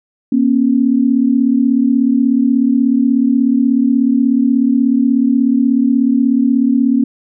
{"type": "tone pair together", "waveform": "sine", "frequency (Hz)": [238, 274.5], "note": ["A#3", "C#4"], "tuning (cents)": [36, -17], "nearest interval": "major second", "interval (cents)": 247, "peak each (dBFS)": [-12, -12], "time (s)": [0.32, 7.04], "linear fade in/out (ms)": 5, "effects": []}